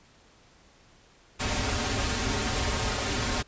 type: noise with comb filter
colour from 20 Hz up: pink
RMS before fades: -28 dBFS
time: 1.39-3.43 s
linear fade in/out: 20 ms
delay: 6 ms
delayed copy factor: -0.95
effects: pink hiss -58 dBFS RMS until 3.47 s + resampled to 16000 Hz